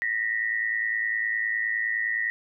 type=tone pair together; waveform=sine; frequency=1847 / 1956.8 Hz; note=A#6 / B6; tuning=-16 / -16 cents; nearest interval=minor second; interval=100 cents; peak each=-27 dBFS; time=0.02-2.3 s; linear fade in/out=0 ms; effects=none